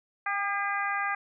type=harmonic tone with a mistuned harmonic; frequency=403.8 Hz; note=G#4; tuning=49 cents flat; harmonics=2 / 3 / 4 / 5 / 6; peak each=-33 / -32 / -32 / -34 / -40 dBFS; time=0.26-1.15 s; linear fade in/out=5 ms; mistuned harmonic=2; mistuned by=-23 cents; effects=none